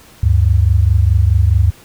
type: tone pair together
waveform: sine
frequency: 73.87 / 98.6 Hz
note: D2 / G2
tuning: +11 / +11 cents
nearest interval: perfect fourth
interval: 500 cents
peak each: -11 dBFS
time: 0.23-1.71 s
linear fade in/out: 5 ms
effects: pink hiss -43 dBFS RMS until 1.84 s